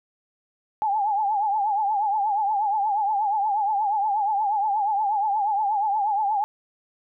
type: tone with vibrato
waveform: sine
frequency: 830.6 Hz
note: G#5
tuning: in tune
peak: -20 dBFS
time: 0.82-6.44 s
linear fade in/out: 0 ms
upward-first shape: triangle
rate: 8.4 Hz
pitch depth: 120 cents each way
effects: none